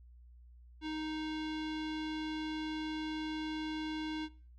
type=tone with low-pass filter; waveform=square; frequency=311.1 Hz; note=D#4; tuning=in tune; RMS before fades=-39 dBFS; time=0.81-4.29 s; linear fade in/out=50 ms; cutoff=3600 Hz; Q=2.2; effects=noise-tail reverb RT60 0.4 s tail -20 dB re dry + added 60 Hz sine -54 dBFS peak until 4.58 s